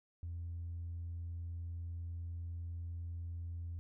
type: tone with tanh clipping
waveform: triangle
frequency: 85.1 Hz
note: F2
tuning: 44 cents flat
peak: -40 dBFS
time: 0.23-3.79 s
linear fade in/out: 0 ms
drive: 5 dB
effects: none